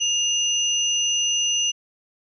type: tone pair together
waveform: sine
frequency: 2839 / 6026 Hz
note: F7 / F#8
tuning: +28 / +31 cents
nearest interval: octave + minor second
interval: 1303 cents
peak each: -21 / -23 dBFS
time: 0-1.72 s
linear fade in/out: 20 ms
effects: none